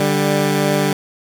15% pulse tone pair together, 147.3 / 197.3 Hz, D3 / G3, +6 / +11 cents, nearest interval perfect fourth, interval 505 cents, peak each -11 dBFS, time 0-0.93 s, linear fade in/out 2 ms, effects none

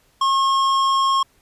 triangle tone with hard clipping, 1081 Hz, C#6, 44 cents flat, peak -17 dBFS, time 0.21-1.23 s, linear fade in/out 5 ms, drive 15 dB, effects pink hiss -59 dBFS RMS until 1.41 s + resampled to 32000 Hz

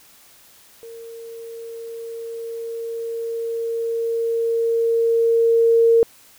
sine tone with level ramp, 460 Hz, A#4, 23 cents flat, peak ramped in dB -35 to -10 dBFS, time 0.83-6.03 s, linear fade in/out 0 ms, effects white hiss -50 dBFS RMS until 6.38 s

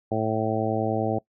harmonic tone, 110 Hz, A2, in tune, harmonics 1 / 2 / 3 / 4 / 5 / 6 / 7, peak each -30 / -30 / -30 / -30 / -30 / -30 / -30 dBFS, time 0.11-1.19 s, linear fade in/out 10 ms, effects noise-tail reverb RT60 0.1 s tail -22 dB re dry

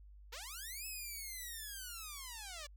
5% pulse linear two-way sweep, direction up then down, 415.2 to 2605 to 562 Hz, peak -34 dBFS, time 0.32-2.67 s, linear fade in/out 10 ms, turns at 0.86 s, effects added 50 Hz sine -54 dBFS peak until 2.76 s

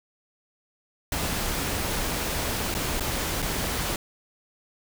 pink noise with dropouts, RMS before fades -28 dBFS, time 1.12-3.96 s, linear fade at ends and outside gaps 2 ms, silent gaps 2.742-2.749 / 2.998-3.006 / 3.421-3.425 s, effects none

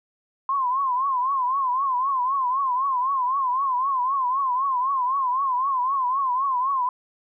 sine tone with vibrato, 1046.5 Hz, C6, in tune, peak -20 dBFS, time 0.49-6.89 s, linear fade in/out 2 ms, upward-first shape triangle, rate 3.9 Hz, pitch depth 140 cents each way, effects none

